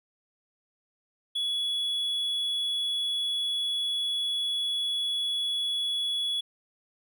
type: tone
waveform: triangle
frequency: 3385 Hz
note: G#7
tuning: 32 cents sharp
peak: -25 dBFS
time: 1.35-6.41 s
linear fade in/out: 10 ms
effects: none